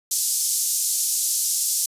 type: band-pass noise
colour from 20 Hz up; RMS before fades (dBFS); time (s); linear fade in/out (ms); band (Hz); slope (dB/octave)
pink; -23; 0.11-1.86; 5; 5700 to 13000; 24
effects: resampled to 32000 Hz